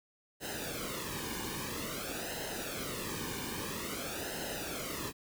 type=noise with flanger; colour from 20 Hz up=pink; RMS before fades=-39 dBFS; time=0.4-5.13 s; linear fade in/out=50 ms; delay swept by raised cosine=0.86 to 1.53 ms; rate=0.5 Hz; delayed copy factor=-0.75; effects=none